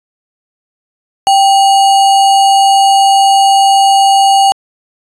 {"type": "tone with sample-and-hold", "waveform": "sine", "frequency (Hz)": 784, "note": "G5", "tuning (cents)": 0, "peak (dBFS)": -4, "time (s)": [1.27, 4.52], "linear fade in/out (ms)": 0, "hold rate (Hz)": 3675, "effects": ["resampled to 22050 Hz"]}